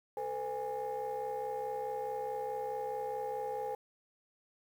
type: tone cluster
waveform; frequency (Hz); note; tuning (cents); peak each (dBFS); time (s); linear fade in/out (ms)
sine; 443.3 / 508 / 823; A4 / B4 / G#5; +13 / +49 / -16; -39 / -38 / -37; 0.17-3.75; 2
effects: tanh soft clip ceiling -30 dBFS + 10-bit